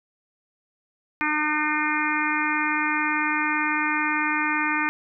harmonic tone, 303 Hz, D#4, 46 cents flat, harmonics 1 / 3 / 4 / 5 / 6 / 7 / 8, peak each -29 / -29 / -29 / -29 / -29 / -29 / -29 dBFS, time 1.21-4.89 s, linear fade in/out 0 ms, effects none

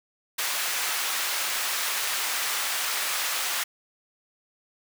pink high-pass noise, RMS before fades -28 dBFS, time 0.38-3.64 s, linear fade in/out 10 ms, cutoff 1200 Hz, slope 12 dB/octave, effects none

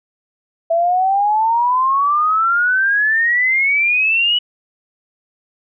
sine exponential sweep, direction up, 658 to 2960 Hz, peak -12 dBFS, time 0.7-4.39 s, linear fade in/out 10 ms, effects none

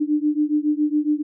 sine beating tone pair, 296.6 / 303.8 Hz, D4 / D#4, +17 / -41 cents, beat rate 7.2 Hz, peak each -20 / -21 dBFS, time 0-1.23 s, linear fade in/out 20 ms, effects none

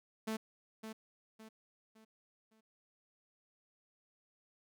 sawtooth tone with echo, 220 Hz, A3, in tune, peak -32 dBFS, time 0.27-0.37 s, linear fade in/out 10 ms, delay 560 ms, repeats 4, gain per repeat -8 dB, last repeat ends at 2.61 s, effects none

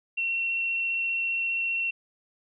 sine tone with vibrato, 2721 Hz, F7, 46 cents flat, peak -25 dBFS, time 0.17-1.91 s, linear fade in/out 10 ms, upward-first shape triangle, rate 15 Hz, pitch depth 10 cents each way, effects none

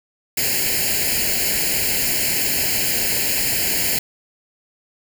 white noise with comb filter, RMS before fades -20 dBFS, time 0.37-3.99 s, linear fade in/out 5 ms, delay 0.42 ms, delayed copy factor +1, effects none

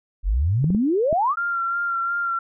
sine exponential sweep, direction up, 41.14 to 1318.5 Hz, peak -17 dBFS, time 0.23-1.36 s, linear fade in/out 50 ms
clicks, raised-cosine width 3 ms, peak -15 dBFS, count 4, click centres 0.643 / 0.704 / 0.748 / 1.128 s
sine tone with vibrato, 1380 Hz, F6, 21 cents flat, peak -21 dBFS, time 1.37-2.39 s, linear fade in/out 5 ms, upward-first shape sine, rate 2.8 Hz, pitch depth 25 cents each way
effects none

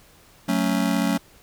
square chord, F# minor, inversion none, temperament just, 185 / 222 / 277.5 Hz, F#3 / A3 / C#4, 0 / +16 / +2 cents, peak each -25 dBFS, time 0.48-1.18 s, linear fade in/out 10 ms, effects pink hiss -53 dBFS RMS until 1.42 s

